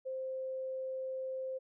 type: tone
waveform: sine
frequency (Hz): 523.3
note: C5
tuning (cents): 0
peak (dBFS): -36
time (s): 0.05-1.59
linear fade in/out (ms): 20
effects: none